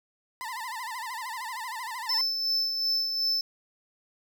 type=tone with vibrato; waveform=30% pulse; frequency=954 Hz; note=A#5; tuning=40 cents sharp; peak=-31 dBFS; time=0.41-2.21 s; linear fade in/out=0 ms; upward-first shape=sine; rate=13 Hz; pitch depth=150 cents each way
type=tone with tremolo; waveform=triangle; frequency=5274 Hz; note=E8; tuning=in tune; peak=-22 dBFS; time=2.09-3.41 s; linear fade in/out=2 ms; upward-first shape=sine; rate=2.7 Hz; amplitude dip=45%
effects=none